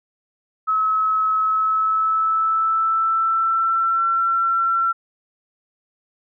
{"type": "tone with pitch glide", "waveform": "sine", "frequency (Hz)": [1289, 1353.1], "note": ["E6", "E6"], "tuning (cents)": [-39, 45], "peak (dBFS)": -16, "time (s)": [0.67, 4.93], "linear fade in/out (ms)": 20, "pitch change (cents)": 84, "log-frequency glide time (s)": [1.41, 4.19], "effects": []}